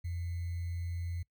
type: tone with sample-and-hold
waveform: sine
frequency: 86 Hz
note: F2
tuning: 26 cents flat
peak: -34 dBFS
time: 0.04-1.23 s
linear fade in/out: 10 ms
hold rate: 2100 Hz
effects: noise-tail reverb RT60 0.1 s tail -21 dB re dry